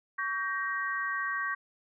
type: chord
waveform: sine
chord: G diminished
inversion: second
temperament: just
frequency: 1128.9 / 1568 / 1881.6 Hz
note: Db6 / G6 / Bb6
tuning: +31 / 0 / +16 cents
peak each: -34 dBFS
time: 0.18-1.55 s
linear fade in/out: 10 ms
effects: none